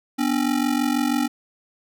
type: ring-modulated tone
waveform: square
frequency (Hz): 269.1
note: C4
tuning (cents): +49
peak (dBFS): -17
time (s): 0.18-1.28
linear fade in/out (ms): 20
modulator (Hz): 23.1
effects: none